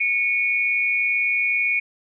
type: tone pair together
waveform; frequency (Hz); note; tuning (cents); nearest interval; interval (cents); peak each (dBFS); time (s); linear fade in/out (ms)
sine; 2217 / 2435; C#7 / D#7; 0 / -38; major second; 162; -21; 0-1.8; 10
effects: none